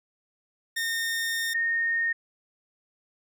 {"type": "tone pair in turn", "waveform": ["sawtooth", "sine"], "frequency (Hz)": [1830, 1842.7], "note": ["A#6", "A#6"], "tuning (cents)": [-32, -21], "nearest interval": "unison", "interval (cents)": 11, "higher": "second", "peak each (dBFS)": -23, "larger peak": "neither", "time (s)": [[0.76, 1.54], [1.54, 2.13]], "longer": "first", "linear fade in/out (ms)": 10, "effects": []}